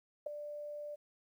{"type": "tone with ADSR envelope", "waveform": "sine", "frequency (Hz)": 590, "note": "D5", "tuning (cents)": 8, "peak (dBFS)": -31, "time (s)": [0.26, 0.96], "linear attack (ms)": 8, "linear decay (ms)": 5, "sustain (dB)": -10, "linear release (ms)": 18, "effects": ["12-bit"]}